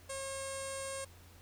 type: tone with low-pass filter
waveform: sawtooth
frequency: 541 Hz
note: C#5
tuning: 42 cents flat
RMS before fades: -41 dBFS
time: 0.09-1.05 s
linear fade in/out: 10 ms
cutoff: 8600 Hz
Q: 6.9
effects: added 87 Hz sine -56 dBFS peak until 1.41 s + pink hiss -60 dBFS RMS until 1.41 s